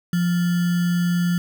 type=tone with sample-and-hold; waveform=sine; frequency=174.9 Hz; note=F3; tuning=3 cents sharp; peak=-17 dBFS; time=0.13-1.38 s; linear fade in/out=2 ms; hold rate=1575 Hz; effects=none